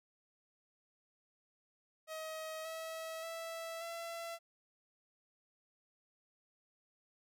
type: tone with pitch steps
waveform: sawtooth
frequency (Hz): 633 / 645.9 / 659.1 / 672.6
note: D#5 / E5 / E5 / E5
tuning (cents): +30 / -35 / 0 / +35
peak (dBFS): -38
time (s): 2.07-4.39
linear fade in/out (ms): 50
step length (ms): 580
effects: none